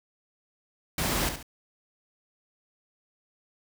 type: noise with echo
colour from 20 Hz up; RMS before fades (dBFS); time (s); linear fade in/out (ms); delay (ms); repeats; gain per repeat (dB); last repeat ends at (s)
pink; -28; 0.98-1.29; 2; 69; 2; -8; 1.428
effects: none